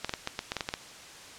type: clicks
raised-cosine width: 0.2 ms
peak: -13 dBFS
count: 10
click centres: 0.046 / 0.094 / 0.138 / 0.274 / 0.391 / 0.519 / 0.567 / 0.608 / 0.689 / 0.739 s
effects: white hiss -47 dBFS RMS until 1.38 s + low-pass 7000 Hz 12 dB/octave